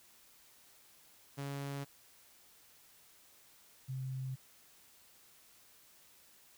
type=tone pair in turn; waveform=sawtooth / sine; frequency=140.1 / 131.25 Hz; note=C#3 / C3; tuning=+19 / +6 cents; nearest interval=minor second; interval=113 cents; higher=first; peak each=-35 / -37 dBFS; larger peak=first; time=1.37-1.85 / 3.88-4.36 s; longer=neither; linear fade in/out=20 ms; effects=white hiss -63 dBFS RMS until 6.57 s